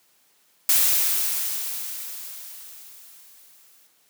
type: noise with exponential decay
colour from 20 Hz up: blue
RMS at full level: -17 dBFS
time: 0.69-3.87 s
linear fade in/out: 1 ms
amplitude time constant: 690 ms
effects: white hiss -62 dBFS RMS until 4.09 s + high-pass 150 Hz 12 dB/octave